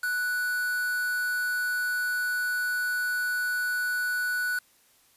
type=tone with quantisation; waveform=triangle; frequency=1480 Hz; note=F#6; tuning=in tune; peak=-24 dBFS; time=0.03-4.59 s; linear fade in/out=5 ms; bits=6; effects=white hiss -62 dBFS RMS until 5.16 s + resampled to 32000 Hz